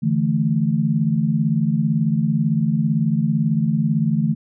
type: chord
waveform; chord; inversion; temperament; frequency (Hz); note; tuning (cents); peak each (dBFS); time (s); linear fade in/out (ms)
sine; D suspended second; none; equal; 146.83 / 164.81 / 220; D3 / E3 / A3; 0 / 0 / 0; -21 / -20 / -20; 0.02-4.35; 20
effects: none